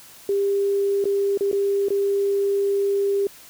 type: tone with dropouts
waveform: sine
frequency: 398.7 Hz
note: G4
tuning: 29 cents sharp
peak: -18 dBFS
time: 0.29-3.27 s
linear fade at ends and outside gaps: 2 ms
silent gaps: 1.042-1.054 / 1.375-1.408 / 1.515-1.528 / 1.885-1.904 s
effects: white hiss -46 dBFS RMS until 3.49 s